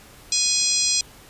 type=harmonic tone; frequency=830.6 Hz; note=G#5; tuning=in tune; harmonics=3 / 4 / 5 / 6 / 7 / 8 / 9 / 10; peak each=-31 / -31 / -26 / -24 / -24 / -31 / -25 / -32 dBFS; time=0.32-1.01 s; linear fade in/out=2 ms; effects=pink hiss -47 dBFS RMS until 1.29 s + resampled to 32000 Hz